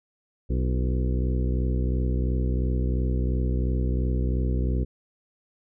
harmonic tone with a mistuned harmonic, 62.9 Hz, B1, 32 cents sharp, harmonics 1 / 2 / 3 / 4 / 5 / 6 / 7 / 8, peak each -23 / -29 / -34 / -34 / -39 / -37 / -40 / -42 dBFS, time 0.49-4.85 s, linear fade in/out 20 ms, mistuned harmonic 6, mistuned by -59 cents, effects none

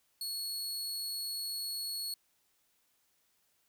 sawtooth tone, 4358 Hz, C#8, 30 cents flat, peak -33 dBFS, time 0.21-2.14 s, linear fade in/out 2 ms, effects white hiss -74 dBFS RMS until 3.68 s

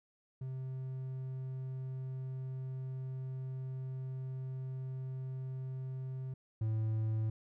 triangle tone pair in turn, 130.81 / 110 Hz, C3 / A2, 0 / 0 cents, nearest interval minor third, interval 300 cents, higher first, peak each -36 / -29 dBFS, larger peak second, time 0.41-6.34 / 6.61-7.3 s, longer first, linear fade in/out 5 ms, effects none

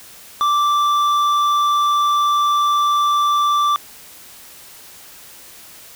sine tone with hard clipping, 1172 Hz, D6, 4 cents flat, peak -15 dBFS, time 0.41-3.76 s, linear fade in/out 0 ms, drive 7 dB, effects white hiss -41 dBFS RMS until 5.95 s

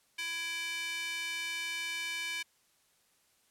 square tone with high-pass filter, 333 Hz, E4, 18 cents sharp, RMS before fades -37 dBFS, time 0.18-2.43 s, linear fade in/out 10 ms, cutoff 2300 Hz, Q 2.7, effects white hiss -70 dBFS RMS until 3.5 s + low-pass 12000 Hz 12 dB/octave

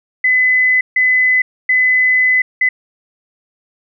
sine tone bursts at uneven times, 2015 Hz, B6, 34 cents sharp, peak -9 dBFS, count 4, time 0.24-0.81 / 0.96-1.42 / 1.69-2.42 / 2.61-2.69 s, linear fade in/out 5 ms, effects none

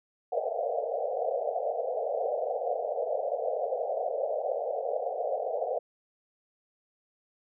pink band-pass noise, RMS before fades -31 dBFS, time 0.32-5.79 s, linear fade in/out 5 ms, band 460 to 750 Hz, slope 96 dB/octave, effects none

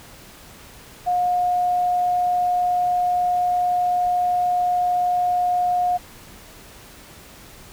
sine tone, 717 Hz, F5, 45 cents sharp, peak -17 dBFS, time 1.06-5.98 s, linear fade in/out 20 ms, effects pink hiss -44 dBFS RMS until 7.72 s

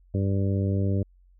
harmonic tone, 98 Hz, G2, in tune, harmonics 1 / 2 / 3 / 4 / 5 / 6, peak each -23 / -29 / -33 / -35 / -37 / -39 dBFS, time 0.14-1.03 s, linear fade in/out 5 ms, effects added 45 Hz sine -54 dBFS peak until 1.39 s

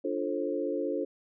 sine chord, D minor seventh, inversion none, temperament equal with one note detuned, 293.7 / 349.2 / 440 / 531.5 Hz, D4 / F4 / A4 / C5, 0 / 0 / 0 / +27 cents, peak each -34 dBFS, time 0.04-1.05 s, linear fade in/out 10 ms, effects none

